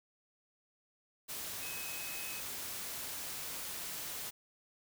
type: tone in noise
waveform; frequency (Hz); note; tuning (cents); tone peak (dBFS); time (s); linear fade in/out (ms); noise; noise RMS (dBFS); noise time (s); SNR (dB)
sine; 2548; D#7; +41; -46; 1.61-2.41; 20; white; -42; 1.28-4.31; -7
effects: none